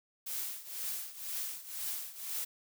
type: noise with tremolo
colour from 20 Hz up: blue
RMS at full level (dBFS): -36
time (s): 0.26-2.45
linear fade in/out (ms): 10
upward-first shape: triangle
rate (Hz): 2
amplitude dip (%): 85
effects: none